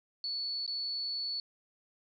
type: tone with dropouts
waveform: sine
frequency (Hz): 4435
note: C#8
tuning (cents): 0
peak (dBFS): -33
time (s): 0.24-1.4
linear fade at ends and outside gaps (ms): 1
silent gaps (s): 0.664-0.677
effects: none